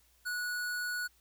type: tone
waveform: square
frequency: 1466 Hz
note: F#6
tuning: 16 cents flat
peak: -34 dBFS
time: 0.25-1.08 s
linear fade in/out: 20 ms
effects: added 60 Hz sine -69 dBFS peak until 1.2 s + white hiss -68 dBFS RMS until 1.2 s